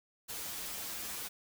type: noise with comb filter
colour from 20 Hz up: white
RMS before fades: -41 dBFS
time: 0.28-1.29 s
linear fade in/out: 20 ms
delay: 7.8 ms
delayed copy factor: -1
effects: none